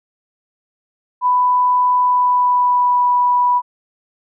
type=tone with pitch glide; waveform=sine; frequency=994 to 982.6 Hz; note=B5 to B5; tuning=+11 to -9 cents; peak=-11 dBFS; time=1.21-3.62 s; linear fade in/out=50 ms; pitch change=-20 cents; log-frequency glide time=2-3.05 s; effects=none